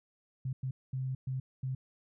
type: tone bursts at uneven times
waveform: sine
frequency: 130.81 Hz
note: C3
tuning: in tune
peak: -32 dBFS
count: 5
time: 0.45-0.53 / 0.63-0.71 / 0.93-1.15 / 1.27-1.4 / 1.63-1.75 s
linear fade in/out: 5 ms
effects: none